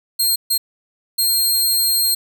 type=tone bursts at uneven times; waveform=15% pulse; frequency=4202 Hz; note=C8; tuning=7 cents sharp; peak=-8 dBFS; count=3; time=0.19-0.36 / 0.5-0.58 / 1.18-2.15 s; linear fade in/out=10 ms; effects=8-bit